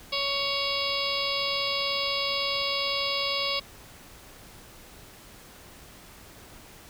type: harmonic tone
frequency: 558 Hz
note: C#5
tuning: 11 cents sharp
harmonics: 1 / 2 / 4 / 5 / 6 / 7 / 8 / 9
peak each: -34 / -34 / -34 / -34 / -34 / -34 / -34 / -34 dBFS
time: 0.12-3.6 s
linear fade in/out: 10 ms
effects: pink hiss -49 dBFS RMS until 6.89 s